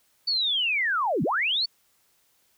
sine linear two-way sweep, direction down then up, 4565 to 130.81 to 4565 Hz, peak -22 dBFS, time 0.27-1.66 s, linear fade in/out 10 ms, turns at 1.23 s, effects white hiss -66 dBFS RMS until 2.57 s

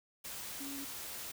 sine tone in noise, 277.2 Hz, C#4, in tune, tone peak -43 dBFS, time 0.6-0.85 s, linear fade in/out 10 ms, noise white, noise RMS -44 dBFS, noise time 0.24-1.32 s, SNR -2 dB, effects none

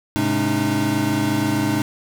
square tone cluster, 108.3 / 134.4 / 212.2 / 276.8 / 305.3 Hz, A2 / C3 / G#3 / C#4 / D#4, -27 / +47 / +38 / -2 / -33 cents, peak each -27 / -28 / -26 / -27 / -22 dBFS, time 0.16-1.82 s, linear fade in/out 0 ms, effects none

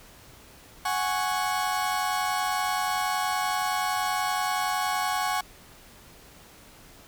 35% pulse chord, F# suspended second, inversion none, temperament equal, 740 / 830.6 / 1108.7 Hz, F#5 / G#5 / C#6, 0 / 0 / 0 cents, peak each -28 dBFS, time 0.85-5.41 s, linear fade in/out 5 ms, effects pink hiss -51 dBFS RMS until 7.07 s

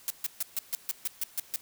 blue noise bursts, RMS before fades -30 dBFS, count 10, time 0.08-1.56 s, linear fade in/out 0 ms, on 22 ms, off 140 ms, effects white hiss -55 dBFS RMS until 1.61 s

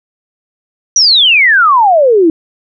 sine exponential sweep, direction down, 5990 to 310 Hz, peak -4 dBFS, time 0.96-2.3 s, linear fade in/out 2 ms, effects none

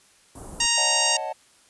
pink band-stop noise, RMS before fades -39 dBFS, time 0.35-0.66 s, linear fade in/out 5 ms, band 1100 to 8200 Hz, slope 24 dB/octave
harmonic tone, 933 Hz, A#5, 1 cent sharp, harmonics 1 / 2 / 3 / 4 / 5 / 6 / 7 / 8 / 9, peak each -31 / -30 / -25 / -31 / -28 / -27 / -27 / -31 / -28 dBFS, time 0.6-1.17 s, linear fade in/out 5 ms
triangle chord, D# half-diminished seventh, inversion third, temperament equal, 554.4 / 622.3 / 740 / 880 Hz, C#5 / D#5 / F#5 / A5, 0 / 0 / 0 / 0 cents, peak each -34 / -31 / -31 / -30 dBFS, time 0.77-1.33 s, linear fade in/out 10 ms
effects white hiss -57 dBFS RMS until 1.69 s + resampled to 24000 Hz

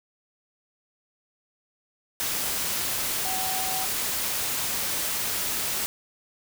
sine tone in noise, 756 Hz, F#5, 37 cents sharp, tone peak -32 dBFS, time 3.25-3.85 s, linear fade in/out 0 ms, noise white, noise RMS -28 dBFS, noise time 2.2-5.86 s, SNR -7 dB, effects none

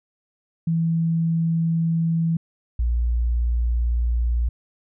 sine tone pair in turn, 164.81 / 58.98 Hz, E3 / A#1, 0 / +21 cents, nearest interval octave + tritone, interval 1779 cents, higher first, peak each -18 dBFS, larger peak neither, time 0.67-2.37 / 2.79-4.49 s, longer neither, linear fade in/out 5 ms, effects none

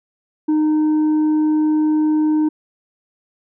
triangle tone with tanh clipping, 307.5 Hz, D#4, 20 cents flat, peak -14 dBFS, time 0.48-2.49 s, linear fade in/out 10 ms, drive 8 dB, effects none

